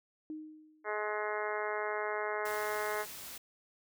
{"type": "tone with exponential decay", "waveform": "sine", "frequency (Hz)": 309.9, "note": "D#4", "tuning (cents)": -7, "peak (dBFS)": -37, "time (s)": [0.3, 1.04], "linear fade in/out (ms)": 1, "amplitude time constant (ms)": 160}
{"type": "harmonic tone", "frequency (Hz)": 211.2, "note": "G#3", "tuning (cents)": 29, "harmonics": [2, 3, 4, 5, 6, 7, 8, 9, 10], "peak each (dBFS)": [-38, -40, -41, -42, -43, -43, -44, -45, -45], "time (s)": [0.84, 3.06], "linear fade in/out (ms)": 50}
{"type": "noise", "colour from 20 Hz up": "white", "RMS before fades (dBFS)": -46, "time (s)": [2.45, 3.38], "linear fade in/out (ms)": 5}
{"effects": []}